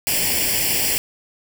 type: noise with comb filter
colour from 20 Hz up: white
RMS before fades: -20 dBFS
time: 0.07-0.98 s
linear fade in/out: 0 ms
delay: 0.39 ms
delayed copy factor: +0.85
effects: none